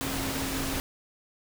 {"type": "tone in noise", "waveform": "sine", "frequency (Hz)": 270, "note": "C#4", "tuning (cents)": -45, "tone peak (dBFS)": -34, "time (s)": [0.01, 0.8], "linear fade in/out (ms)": 0, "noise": "pink", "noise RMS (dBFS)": -32, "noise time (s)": [0.01, 0.8], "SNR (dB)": -5, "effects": []}